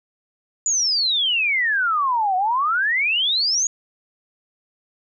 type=exponential two-way sweep; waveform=sine; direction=down then up; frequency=7040 to 724 to 6800 Hz; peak=-17 dBFS; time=0.66-3.67 s; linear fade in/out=2 ms; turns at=2.36 s; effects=none